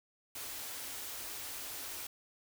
white band-stop noise, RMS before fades -43 dBFS, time 0.35-2.07 s, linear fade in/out 5 ms, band 130 to 230 Hz, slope 96 dB/octave, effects none

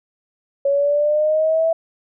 sine linear sweep, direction up, 554.4 to 659.3 Hz, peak -14 dBFS, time 0.65-1.73 s, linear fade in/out 5 ms, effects none

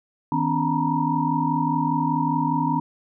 sine tone cluster, 158.3 / 251.8 / 283.6 / 919 / 964 Hz, D#3 / B3 / C#4 / A#5 / B5, +30 / +34 / +40 / -25 / -42 cents, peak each -26 dBFS, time 0.32-2.8 s, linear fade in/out 2 ms, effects none

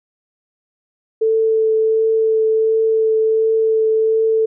sine tone with vibrato, 442.2 Hz, A4, 9 cents sharp, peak -12 dBFS, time 1.21-4.46 s, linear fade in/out 10 ms, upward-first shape triangle, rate 1.4 Hz, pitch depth 11 cents each way, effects none

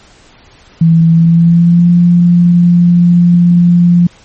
sine tone with pitch glide, 164.81 to 174.11 Hz, E3 to F3, 0 to -5 cents, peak -3 dBFS, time 0.81-4.07 s, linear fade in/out 5 ms, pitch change +95 cents, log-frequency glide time 1.11-1.91 s, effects pink hiss -42 dBFS RMS until 4.24 s + MP3 32 kbps

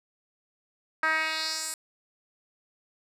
10% pulse tone with band-pass filter sweep, 316.5 Hz, D#4, 30 cents sharp, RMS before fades -29 dBFS, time 1.03-1.74 s, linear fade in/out 2 ms, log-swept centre 1500 to 9400 Hz, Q 2.3, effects none

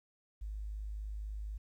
sine tone, 52 Hz, G#1, 3 cents sharp, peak -38 dBFS, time 0.41-1.58 s, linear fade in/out 10 ms, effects 12-bit

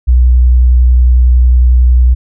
sine tone with vibrato, 61.74 Hz, B1, in tune, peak -3 dBFS, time 0.07-2.15 s, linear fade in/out 20 ms, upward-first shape sine, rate 11 Hz, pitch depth 16 cents each way, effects none

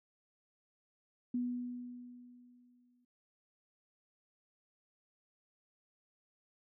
sine tone with exponential decay, 245.5 Hz, B3, 10 cents flat, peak -31 dBFS, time 1.34-3.05 s, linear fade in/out 5 ms, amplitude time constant 370 ms, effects none

